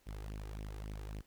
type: tone with flanger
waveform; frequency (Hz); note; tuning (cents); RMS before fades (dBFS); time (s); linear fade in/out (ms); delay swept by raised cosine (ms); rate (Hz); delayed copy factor
sawtooth; 51.91; G#1; 0; -44; 0.06-1.22; 20; 0.33 to 2.53; 3.6; +0.75
effects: pink hiss -70 dBFS RMS until 1.26 s